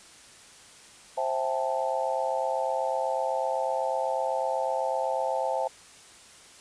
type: chord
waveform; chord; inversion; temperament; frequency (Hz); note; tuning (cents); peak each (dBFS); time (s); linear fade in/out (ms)
sine; A minor seventh; first; just; 528 / 660 / 792 / 880; C5 / E5 / G5 / A5; +16 / +2 / +18 / 0; -30 / -31 / -32 / -31; 1.17-5.68; 10
effects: white hiss -51 dBFS RMS until 6.6 s + resampled to 22050 Hz